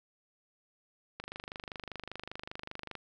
click train, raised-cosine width 0.3 ms, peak -24 dBFS, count 45, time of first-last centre 1.2-2.953 s, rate 25.1 Hz, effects none

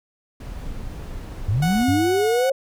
brown noise, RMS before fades -32 dBFS, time 0.4-1.84 s, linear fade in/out 5 ms
sine linear sweep, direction up, 87.4 to 548 Hz, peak -17 dBFS, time 1.48-2.52 s, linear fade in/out 5 ms
sawtooth tone with vibrato, 733 Hz, F#5, 16 cents flat, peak -20 dBFS, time 1.62-2.5 s, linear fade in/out 5 ms, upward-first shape sine, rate 2.6 Hz, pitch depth 16 cents each way
sine tone with exponential decay, 98 Hz, G2, in tune, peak -18 dBFS, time 1.88-2.44 s, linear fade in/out 5 ms, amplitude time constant 120 ms
effects none

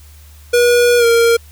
square tone with pitch glide, 482.5 to 465 Hz, B4 to A#4, -40 to -4 cents, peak -9 dBFS, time 0.53-1.37 s, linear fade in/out 10 ms, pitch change -64 cents, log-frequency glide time 0.98-1.05 s, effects added 75 Hz sine -38 dBFS peak until 1.51 s + white hiss -47 dBFS RMS until 1.51 s

